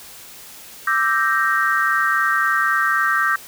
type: chord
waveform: sine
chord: E half-diminished seventh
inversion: third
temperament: equal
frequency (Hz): 1174.7 / 1318.5 / 1568 / 1864.7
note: D6 / E6 / G6 / Bb6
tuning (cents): 0 / 0 / 0 / 0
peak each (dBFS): -22 / -22 / -19 / -22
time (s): 0.87-3.36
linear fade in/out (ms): 5
effects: white hiss -40 dBFS RMS until 3.47 s